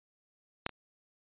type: clicks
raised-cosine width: 0.3 ms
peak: -13 / -29 dBFS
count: 2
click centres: 0.664 / 0.693 s
effects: resampled to 8000 Hz